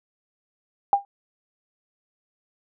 sine tone with exponential decay, 801 Hz, G5, 37 cents sharp, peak -10 dBFS, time 0.93-1.05 s, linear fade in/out 1 ms, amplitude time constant 24 ms, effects none

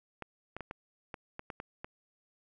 clicks, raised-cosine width 0.5 ms, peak -25 dBFS, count 9, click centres 0.223 / 0.566 / 0.607 / 0.711 / 1.142 / 1.394 / 1.502 / 1.601 / 1.845 s, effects none

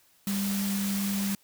sine tone in noise, 198.6 Hz, G3, 23 cents sharp, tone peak -27 dBFS, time 0.27-1.35 s, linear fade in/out 2 ms, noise white, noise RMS -35 dBFS, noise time 0.27-1.35 s, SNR +5 dB, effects white hiss -63 dBFS RMS until 1.43 s

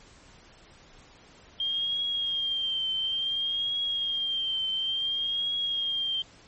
sine tone with vibrato, 3200 Hz, G7, 35 cents sharp, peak -26 dBFS, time 1.6-6.22 s, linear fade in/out 2 ms, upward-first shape triangle, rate 0.57 Hz, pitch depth 60 cents each way, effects pink hiss -54 dBFS RMS until 6.47 s + MP3 32 kbps

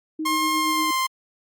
sine tone with tremolo, 313.3 Hz, D#4, 12 cents sharp, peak -24 dBFS, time 0.19-0.91 s, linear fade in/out 5 ms, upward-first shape sine, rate 8.5 Hz, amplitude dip 45%
sawtooth tone with pitch glide, 1067 to 1048.1 Hz, C6 to C6, +34 to +3 cents, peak -17 dBFS, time 0.25-1.07 s, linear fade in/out 10 ms, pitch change -31 cents, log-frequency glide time 0.55-0.9 s
effects Opus 48 kbps

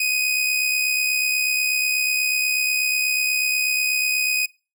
sawtooth tone with amplitude modulation, 2500 Hz, D#7, 8 cents sharp, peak -14 dBFS, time 0-4.46 s, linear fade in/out 5 ms, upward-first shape sine, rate 68.2 Hz, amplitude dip 45%, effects noise-tail reverb RT60 0.3 s tail -21 dB re dry

